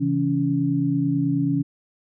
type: tone cluster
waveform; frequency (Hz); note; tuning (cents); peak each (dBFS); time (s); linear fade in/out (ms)
sine; 135.8 / 165 / 280.6; C#3 / E3 / C#4; -35 / +2 / +21; -25 / -25 / -21; 0-1.63; 20
effects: none